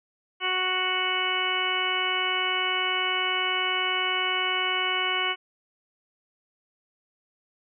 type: harmonic tone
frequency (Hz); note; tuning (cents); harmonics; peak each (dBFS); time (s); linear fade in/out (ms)
370; F#4; 0; 1 / 2 / 3 / 4 / 5 / 6 / 7 / 8; -35 / -35 / -31 / -33 / -38 / -29 / -38 / -28; 0.4-5.36; 50
effects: none